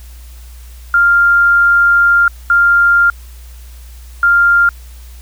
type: tone bursts at uneven times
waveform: sine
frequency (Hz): 1396.9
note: F6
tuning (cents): 0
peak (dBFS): -6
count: 3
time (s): 0.94-2.28 / 2.5-3.1 / 4.23-4.69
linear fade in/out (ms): 2
effects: added 60 Hz sine -31 dBFS peak until 5.21 s + white hiss -44 dBFS RMS until 5.21 s